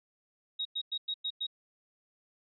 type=tone bursts; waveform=sine; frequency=3785 Hz; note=A#7; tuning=26 cents sharp; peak=-31 dBFS; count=6; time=0.59-1.468 s; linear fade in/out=10 ms; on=63 ms; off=100 ms; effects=none